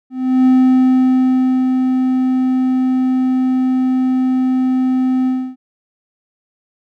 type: tone with ADSR envelope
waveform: triangle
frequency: 257.4 Hz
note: C4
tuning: 28 cents flat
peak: -5 dBFS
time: 0.1-5.56 s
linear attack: 360 ms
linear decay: 1200 ms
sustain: -5 dB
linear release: 290 ms
effects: none